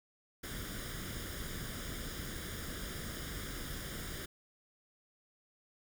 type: noise with comb filter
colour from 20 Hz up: pink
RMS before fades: -42 dBFS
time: 0.43-4.26 s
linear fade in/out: 10 ms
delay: 0.58 ms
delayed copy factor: +0.7
effects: none